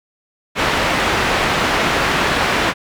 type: low-pass noise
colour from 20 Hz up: white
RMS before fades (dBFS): -17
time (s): 0.55-2.74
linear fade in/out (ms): 50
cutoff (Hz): 2100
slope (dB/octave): 12
effects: none